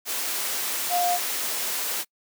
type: tone in noise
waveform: sine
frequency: 709 Hz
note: F5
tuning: 26 cents sharp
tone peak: -21 dBFS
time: 0.89-1.19 s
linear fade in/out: 50 ms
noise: white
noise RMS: -28 dBFS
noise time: 0.05-2.05 s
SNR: +4 dB
effects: noise-tail reverb RT60 0.1 s tail -26 dB re dry + high-pass 300 Hz 12 dB/octave